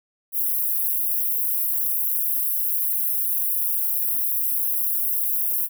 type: high-pass noise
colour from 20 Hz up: white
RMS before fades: -23 dBFS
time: 0.32-5.69 s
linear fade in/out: 50 ms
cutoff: 11000 Hz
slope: 48 dB/octave
effects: none